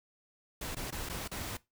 pink noise with dropouts, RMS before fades -39 dBFS, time 0.61-1.57 s, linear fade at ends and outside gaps 5 ms, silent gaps 0.749-0.766 / 0.907-0.923 / 1.09-1.096 / 1.278-1.314 s, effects noise-tail reverb RT60 0.2 s tail -19 dB re dry

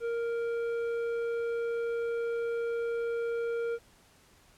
triangle tone with tanh clipping, 466.2 Hz, A#4, in tune, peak -31 dBFS, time 0-3.79 s, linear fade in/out 50 ms, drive 13 dB, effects pink hiss -61 dBFS RMS until 4.57 s + low-pass 12000 Hz 12 dB/octave

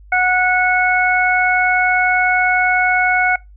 harmonic tone, 734 Hz, F#5, 14 cents flat, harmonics 1 / 2 / 3, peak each -16 / -16 / -16 dBFS, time 0.12-3.36 s, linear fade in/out 5 ms, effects noise-tail reverb RT60 0.2 s tail -23 dB re dry + added 50 Hz sine -39 dBFS peak until 3.56 s

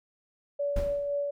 sine tone with tremolo, 572 Hz, D5, 46 cents flat, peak -26 dBFS, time 0.59-1.31 s, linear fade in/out 10 ms, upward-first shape sine, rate 3.9 Hz, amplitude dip 30%
brown noise with exponential decay, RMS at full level -28 dBFS, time 0.76-1.17 s, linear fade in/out 5 ms, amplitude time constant 88 ms
effects none

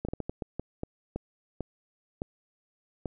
slowing click train, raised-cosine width 2 ms, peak -19 dBFS, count 12, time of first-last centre 0.05-3.057 s, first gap 36 ms, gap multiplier 1.37, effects none

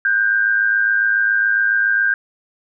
sine tone pair together, 1486.8 / 1594 Hz, F#6 / G6, +8 / +28 cents, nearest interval minor second, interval 120 cents, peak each -21 / -14 dBFS, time 0.05-2.14 s, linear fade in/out 2 ms, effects none

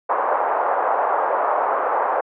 white band-pass noise, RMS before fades -20 dBFS, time 0.09-2.21 s, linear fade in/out 10 ms, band 530 to 1100 Hz, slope 24 dB/octave, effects low-pass 2000 Hz 12 dB/octave

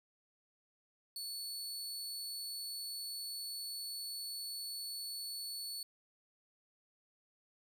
sawtooth tone, 4435 Hz, C#8, in tune, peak -38 dBFS, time 1.16-5.83 s, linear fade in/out 2 ms, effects none

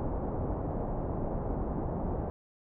pink low-pass noise, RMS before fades -33 dBFS, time 0-2.3 s, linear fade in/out 0 ms, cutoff 860 Hz, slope 24 dB/octave, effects none

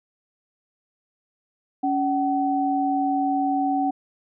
sine tone pair together, 280.2 / 757 Hz, C#4 / F#5, +19 / +39 cents, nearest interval octave + perfect fourth, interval 1720 cents, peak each -23 / -22 dBFS, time 1.83-3.91 s, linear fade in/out 10 ms, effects none

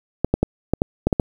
clicks, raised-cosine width 2 ms, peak -3 dBFS, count 8, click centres 0.246 / 0.34 / 0.43 / 0.736 / 0.819 / 1.07 / 1.128 / 1.198 s, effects 7-bit

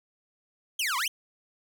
sawtooth exponential two-way sweep, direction down then up, 3322 to 951 to 3322 Hz, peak -23 dBFS, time 0.79-1.08 s, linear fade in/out 5 ms, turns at 0.97 s, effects none

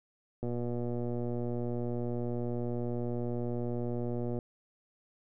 click train, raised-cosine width 2 ms, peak -23 dBFS, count 476, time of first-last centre 0.43-4.388 s, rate 120 Hz, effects none

